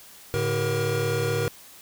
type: tone cluster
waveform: square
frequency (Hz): 108.9 / 144.9 / 385.9 / 474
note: A2 / D3 / G4 / A#4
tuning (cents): -17 / -23 / -27 / +29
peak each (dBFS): -29 / -31 / -33 / -27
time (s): 0.34-1.48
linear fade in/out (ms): 0
effects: white hiss -48 dBFS RMS until 1.81 s